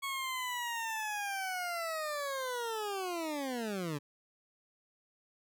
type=linear sweep; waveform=20% pulse; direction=down; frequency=1108.7 to 138.59 Hz; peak=-30 dBFS; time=0.02-3.99 s; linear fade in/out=20 ms; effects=none